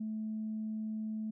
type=tone; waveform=sine; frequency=217.5 Hz; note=A3; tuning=20 cents flat; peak=-34 dBFS; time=0-1.31 s; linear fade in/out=10 ms; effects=tanh soft clip ceiling -30 dBFS